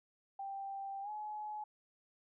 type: tone with pitch glide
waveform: sine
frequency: 786 to 847.3 Hz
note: G5 to G#5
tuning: +4 to +34 cents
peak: -40 dBFS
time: 0.39-1.64 s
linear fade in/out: 5 ms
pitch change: +130 cents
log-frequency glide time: 1.02-1.1 s
effects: none